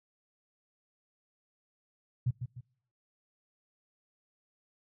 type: tone with echo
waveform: sine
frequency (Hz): 123.8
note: B2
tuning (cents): +5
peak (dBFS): -25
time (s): 2.26-2.31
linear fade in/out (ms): 10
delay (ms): 150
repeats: 2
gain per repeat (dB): -8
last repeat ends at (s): 2.61
effects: noise-tail reverb RT60 0.7 s tail -26 dB re dry